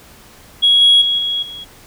sine tone with level steps, 3322 Hz, G#7, in tune, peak -7 / -5 / -13 / -16 / -28 dBFS, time 0.62-1.65 s, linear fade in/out 20 ms, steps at 0.81 / 1.01 / 1.18 / 1.42 s, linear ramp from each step 10 ms, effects tanh soft clip ceiling -3 dBFS + pink hiss -43 dBFS RMS until 1.86 s

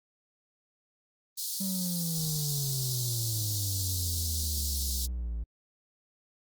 pink high-pass noise, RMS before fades -34 dBFS, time 1.37-5.07 s, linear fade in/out 20 ms, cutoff 4000 Hz, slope 48 dB/octave
triangle exponential sweep, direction down, 195.1 to 55.2 Hz, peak -29 dBFS, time 1.6-5.44 s, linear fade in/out 10 ms
effects Opus 24 kbps

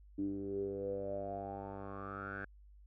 10% pulse tone with low-pass filter sweep, 98.6 Hz, G2, 11 cents sharp, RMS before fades -41 dBFS, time 0.18-2.45 s, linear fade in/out 5 ms, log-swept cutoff 290 to 1600 Hz, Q 9.2, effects added 50 Hz sine -56 dBFS peak until 2.86 s

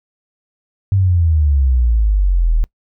sine exponential sweep, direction down, 100 to 37.88 Hz, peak -10 dBFS, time 0.92-2.64 s, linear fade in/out 0 ms, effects noise-tail reverb RT60 0.1 s tail -24 dB re dry

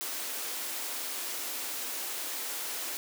white high-pass noise, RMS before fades -36 dBFS, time 0.01-2.97 s, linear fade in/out 0 ms, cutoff 250 Hz, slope 48 dB/octave, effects none

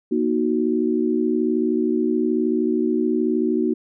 sine chord, D# minor, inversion second, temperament equal with one note detuned, 237.7 / 311.1 / 370 Hz, A#3 / D#4 / F#4, +34 / 0 / 0 cents, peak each -22 dBFS, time 0.11-3.74 s, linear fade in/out 10 ms, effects none

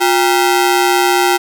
sawtooth ring-modulated tone, 579 Hz, D5, 25 cents flat, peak -3 dBFS, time 0-1.38 s, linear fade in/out 20 ms, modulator 222 Hz, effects none

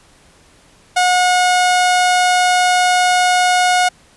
sawtooth tone, 725 Hz, F#5, 35 cents flat, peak -7 dBFS, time 0.96-3.89 s, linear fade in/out 10 ms, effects pink hiss -49 dBFS RMS until 4.16 s + resampled to 24000 Hz

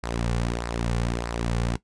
sawtooth tone with flanger, 58.27 Hz, A#1, in tune, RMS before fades -27 dBFS, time 0.03-1.77 s, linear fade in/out 10 ms, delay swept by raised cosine 0.3 to 3.2 ms, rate 1.6 Hz, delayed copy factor -0.6, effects noise-tail reverb RT60 0.1 s tail -17 dB re dry + resampled to 22050 Hz

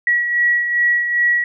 sine beating tone pair, 1923 / 1925.5 Hz, B6 / B6, -47 / -44 cents, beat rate 2.5 Hz, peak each -14 / -23 dBFS, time 0.07-1.44 s, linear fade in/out 2 ms, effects none

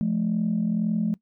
sine tone pair together, 174.61 / 216.6 Hz, F3 / A3, 0 / -27 cents, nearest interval major third, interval 373 cents, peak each -25 / -22 dBFS, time 0.01-1.14 s, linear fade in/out 0 ms, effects noise-tail reverb RT60 0.1 s tail -21 dB re dry + tanh soft clip ceiling -16 dBFS

